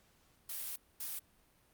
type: noise bursts at uneven times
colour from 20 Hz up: blue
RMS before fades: -41 dBFS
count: 2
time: 0.49-0.76 / 1-1.19 s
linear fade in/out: 5 ms
effects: pink hiss -69 dBFS RMS until 1.73 s + Opus 48 kbps